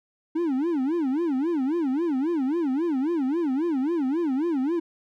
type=tone with vibrato; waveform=triangle; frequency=298.9 Hz; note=D4; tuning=31 cents sharp; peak=-20 dBFS; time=0.35-4.8 s; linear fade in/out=10 ms; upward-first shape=sine; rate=3.7 Hz; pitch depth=270 cents each way; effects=none